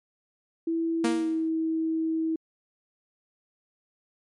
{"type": "tone with pitch glide", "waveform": "sine", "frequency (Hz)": [329.6, 322.1], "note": ["E4", "E4"], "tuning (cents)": [0, -40], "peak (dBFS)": -24, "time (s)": [0.67, 2.36], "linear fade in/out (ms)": 5, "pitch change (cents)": -40, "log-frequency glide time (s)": [1.14, 1.25]}
{"type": "tone with exponential decay", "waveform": "sawtooth", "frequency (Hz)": 233.8, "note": "A#3", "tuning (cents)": 5, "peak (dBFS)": -18, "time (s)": [1.04, 1.49], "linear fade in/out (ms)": 5, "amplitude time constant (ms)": 96}
{"effects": ["MP3 48 kbps"]}